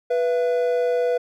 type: tone pair together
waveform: triangle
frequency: 490.9 / 675 Hz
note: B4 / E5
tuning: -10 / +41 cents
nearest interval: tritone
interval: 551 cents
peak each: -17 / -24 dBFS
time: 0.1-1.18 s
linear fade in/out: 10 ms
effects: none